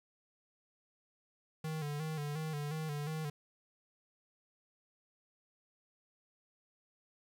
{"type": "tone with vibrato", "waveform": "square", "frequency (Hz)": 151.8, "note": "D#3", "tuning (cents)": -42, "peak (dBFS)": -37, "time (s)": [1.64, 3.3], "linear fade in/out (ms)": 5, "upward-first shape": "square", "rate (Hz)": 2.8, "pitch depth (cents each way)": 62, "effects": ["11-bit"]}